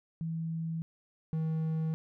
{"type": "tone pair in turn", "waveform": ["sine", "triangle"], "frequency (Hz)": [163.2, 159.38], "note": ["E3", "D#3"], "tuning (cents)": [-17, 42], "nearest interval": "unison", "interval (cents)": 41, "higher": "first", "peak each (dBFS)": [-32, -27], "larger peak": "second", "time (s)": [[0.21, 0.82], [1.33, 1.94]], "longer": "neither", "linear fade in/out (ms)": 0, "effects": []}